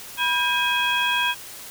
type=tone cluster; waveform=sine; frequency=978 / 1602 / 2515 / 3292 Hz; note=B5 / G6 / D#7 / G#7; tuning=-17 / +37 / +18 / -16 cents; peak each=-24 dBFS; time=0.17-1.35 s; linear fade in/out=50 ms; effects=tanh soft clip ceiling -12 dBFS + white hiss -39 dBFS RMS until 1.7 s